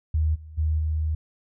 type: tone with level steps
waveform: sine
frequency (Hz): 78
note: D#2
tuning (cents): +5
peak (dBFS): -19 / -39 / -20 / -22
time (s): 0.14-1.15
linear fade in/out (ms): 5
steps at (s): 0.34 / 0.57 / 0.78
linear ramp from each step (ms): 20
effects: none